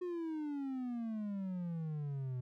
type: exponential sweep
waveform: triangle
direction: down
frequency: 363.9 to 123.47 Hz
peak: -35 dBFS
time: 0.01-2.41 s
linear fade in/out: 10 ms
effects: none